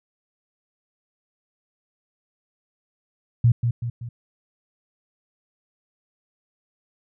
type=tone with echo; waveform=sine; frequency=118.6 Hz; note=A#2; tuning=30 cents sharp; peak=-12 dBFS; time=3.44-3.52 s; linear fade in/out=5 ms; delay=190 ms; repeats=3; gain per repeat=-6 dB; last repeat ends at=4.09 s; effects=none